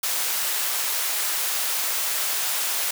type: high-pass noise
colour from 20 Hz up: white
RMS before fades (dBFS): -25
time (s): 0.03-2.91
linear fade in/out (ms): 5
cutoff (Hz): 600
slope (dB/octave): 12
effects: none